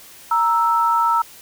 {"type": "tone pair together", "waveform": "sine", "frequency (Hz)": [932.3, 1318.5], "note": ["A#5", "E6"], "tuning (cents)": [0, 0], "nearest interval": "tritone", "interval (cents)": 600, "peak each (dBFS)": -17, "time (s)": [0.31, 1.22], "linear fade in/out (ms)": 5, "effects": ["white hiss -43 dBFS RMS until 1.41 s"]}